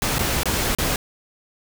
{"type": "noise with dropouts", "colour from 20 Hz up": "pink", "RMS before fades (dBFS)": -22, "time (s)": [0.02, 0.96], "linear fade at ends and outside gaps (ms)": 1, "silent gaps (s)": [[0.184, 0.191], [0.433, 0.456], [0.75, 0.785]], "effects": []}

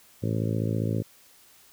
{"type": "harmonic tone", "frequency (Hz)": 55, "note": "A1", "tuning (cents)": 0, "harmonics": [2, 3, 4, 5, 6, 7, 8, 9, 10], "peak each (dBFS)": [-27, -31, -33, -35, -37, -38, -39, -40, -41], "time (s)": [0.22, 1.03], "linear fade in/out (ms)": 20, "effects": ["white hiss -56 dBFS RMS until 1.72 s"]}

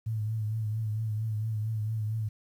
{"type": "tone with vibrato", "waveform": "sine", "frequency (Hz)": 109.1, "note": "A2", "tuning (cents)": -14, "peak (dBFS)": -28, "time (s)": [0.06, 2.29], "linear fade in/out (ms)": 10, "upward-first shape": "triangle", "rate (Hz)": 4.4, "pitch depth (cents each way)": 58, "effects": ["10-bit"]}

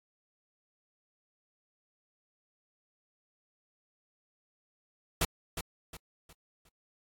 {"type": "noise with echo", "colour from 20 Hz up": "pink", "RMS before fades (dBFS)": -27, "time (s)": [5.21, 5.25], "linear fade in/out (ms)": 5, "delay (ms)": 360, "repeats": 4, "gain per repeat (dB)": -9, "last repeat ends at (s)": 6.69, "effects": ["AAC 64 kbps"]}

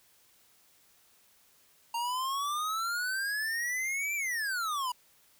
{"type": "exponential two-way sweep", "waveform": "square", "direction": "up then down", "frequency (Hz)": [924, 2372, 963], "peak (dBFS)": -31, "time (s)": [1.94, 4.92], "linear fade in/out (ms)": 5, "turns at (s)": 4.15, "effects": ["white hiss -64 dBFS RMS until 5.39 s"]}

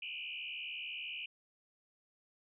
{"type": "tone with frequency modulation", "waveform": "sine", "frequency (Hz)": 2700, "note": "E7", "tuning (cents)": 41, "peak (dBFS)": -40, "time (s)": [0.02, 1.26], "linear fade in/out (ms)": 5, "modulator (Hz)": 73.5, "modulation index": 4.2, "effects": []}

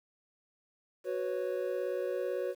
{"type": "chord", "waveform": "triangle", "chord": "F# suspended fourth", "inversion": "none", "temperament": "equal with one note detuned", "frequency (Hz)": [370, 493.9, 551.8], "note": ["F#4", "B4", "C#5"], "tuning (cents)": [0, 0, -8], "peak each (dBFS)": -34, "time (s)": [1.04, 2.55], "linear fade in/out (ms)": 50, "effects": ["10-bit"]}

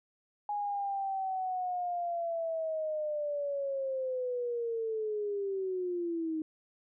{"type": "linear sweep", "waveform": "sine", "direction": "down", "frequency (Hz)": [830.6, 311.1], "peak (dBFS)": -31, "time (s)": [0.49, 6.42], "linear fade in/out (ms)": 2, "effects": []}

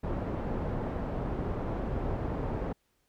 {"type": "low-pass noise", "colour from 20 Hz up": "pink", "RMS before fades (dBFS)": -33, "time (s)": [0.03, 2.73], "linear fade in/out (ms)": 10, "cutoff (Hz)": 780, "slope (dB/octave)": 12, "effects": ["pink hiss -74 dBFS RMS until 3.08 s"]}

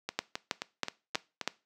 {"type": "two click trains", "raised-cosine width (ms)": 0.2, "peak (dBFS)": [-16, -11], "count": [6, 5], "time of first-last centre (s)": [[0.09, 1.413], [0.19, 1.476]], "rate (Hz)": [3.78, 3.11], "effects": ["noise-tail reverb RT60 0.3 s tail -20 dB re dry", "high-pass 200 Hz 12 dB/octave"]}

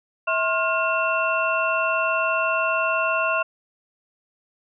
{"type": "tone cluster", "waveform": "sine", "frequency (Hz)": [648, 1067, 1413, 2700], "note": ["E5", "C6", "F6", "E7"], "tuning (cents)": [-30, 34, 20, 41], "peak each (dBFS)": -25, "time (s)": [0.27, 3.43], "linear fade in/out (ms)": 10, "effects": []}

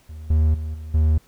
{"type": "tone with level steps", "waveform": "triangle", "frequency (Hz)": 77.78, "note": "D#2", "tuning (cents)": 0, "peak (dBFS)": [-31, -12, -23, -29, -12], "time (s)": [0.09, 1.18], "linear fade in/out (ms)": 5, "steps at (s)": [0.3, 0.54, 0.74, 0.94], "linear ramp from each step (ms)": 5, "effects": ["pink hiss -57 dBFS RMS until 1.27 s"]}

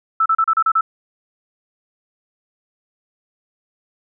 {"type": "tone bursts", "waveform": "sine", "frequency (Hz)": 1318.5, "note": "E6", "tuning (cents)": 0, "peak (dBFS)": -12, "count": 7, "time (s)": [0.2, 0.81], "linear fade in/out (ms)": 5, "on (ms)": 58, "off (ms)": 34, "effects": []}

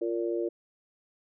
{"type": "harmonic tone", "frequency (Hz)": 115.6, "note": "A#2", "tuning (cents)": -14, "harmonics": [3, 4, 5], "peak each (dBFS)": [-29, -33, -36], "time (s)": [0.01, 0.49], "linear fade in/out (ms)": 10, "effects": []}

